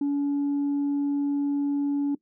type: tone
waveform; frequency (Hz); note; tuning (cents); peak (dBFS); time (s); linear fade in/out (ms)
sine; 284.6; C#4; +46; -20; 0.01-2.15; 5
effects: noise-tail reverb RT60 0.1 s tail -20 dB re dry + tanh soft clip ceiling -21 dBFS